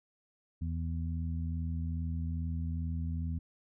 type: harmonic tone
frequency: 82.41 Hz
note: E2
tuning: in tune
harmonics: 1 / 2 / 3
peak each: -33 / -39 / -43 dBFS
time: 0.61-3.39 s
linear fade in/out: 10 ms
effects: none